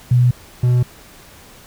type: tone pair in turn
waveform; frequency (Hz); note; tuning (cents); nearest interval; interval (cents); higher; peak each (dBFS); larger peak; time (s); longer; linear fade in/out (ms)
sine / triangle; 123.47 / 123.47; B2 / B2; 0 / 0; unison; 0; neither; -9 / -9; neither; 0.11-0.31 / 0.63-0.83; neither; 5
effects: pink hiss -43 dBFS RMS until 1.66 s